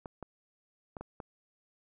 clicks, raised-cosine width 1 ms, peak -27 dBFS, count 5, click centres 0.058 / 0.227 / 0.968 / 1.01 / 1.202 s, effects none

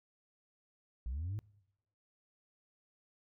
sine linear sweep, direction up, 54.5 to 109.9 Hz, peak -34 dBFS, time 1.06-1.39 s, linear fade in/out 0 ms, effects noise-tail reverb RT60 0.9 s tail -25 dB re dry + tanh soft clip ceiling -34 dBFS

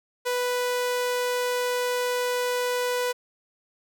sawtooth tone, 493.9 Hz, B4, in tune, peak -20 dBFS, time 0.25-3.13 s, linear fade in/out 20 ms, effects none

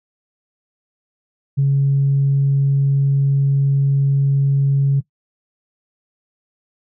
sine tone, 138.59 Hz, C#3, in tune, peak -11 dBFS, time 1.57-5.01 s, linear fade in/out 20 ms, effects noise-tail reverb RT60 0.1 s tail -18 dB re dry + tanh soft clip ceiling -8 dBFS

